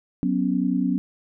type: chord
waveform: sine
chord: F# suspended fourth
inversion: none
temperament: equal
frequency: 185 / 246.9 / 277.2 Hz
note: F#3 / B3 / C#4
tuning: 0 / 0 / 0 cents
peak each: -24 dBFS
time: 0.23-0.98 s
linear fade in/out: 0 ms
effects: none